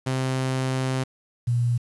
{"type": "tone pair in turn", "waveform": ["sawtooth", "sine"], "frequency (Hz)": [130.81, 119.88], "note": ["C3", "A#2"], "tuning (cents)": [0, 49], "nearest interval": "major second", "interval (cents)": 151, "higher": "first", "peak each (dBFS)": -19, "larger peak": "neither", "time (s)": [[0.06, 1.04], [1.47, 1.78]], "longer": "first", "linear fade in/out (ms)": 10, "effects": ["resampled to 24000 Hz", "8-bit"]}